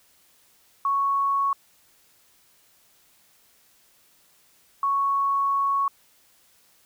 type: tone pair in turn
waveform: sine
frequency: 1109 / 1109 Hz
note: C#6 / C#6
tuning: 0 / 0 cents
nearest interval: unison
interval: 0 cents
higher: neither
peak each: -20 dBFS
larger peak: neither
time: 0.85-1.53 / 4.83-5.88 s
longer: second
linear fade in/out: 2 ms
effects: white hiss -60 dBFS RMS until 6.85 s